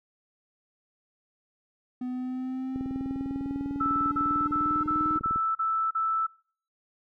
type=exponential sweep; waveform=triangle; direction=up; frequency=250 to 308.8 Hz; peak=-28 dBFS; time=2.01-5.18 s; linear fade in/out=5 ms
type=click train; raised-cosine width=3 ms; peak=-24 dBFS; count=53; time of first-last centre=2.76-5.36 s; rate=20 Hz
type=tone bursts; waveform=sine; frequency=1318.5 Hz; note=E6; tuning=in tune; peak=-24 dBFS; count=7; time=3.8-6.268 s; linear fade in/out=10 ms; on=320 ms; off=38 ms
effects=noise-tail reverb RT60 0.5 s tail -26 dB re dry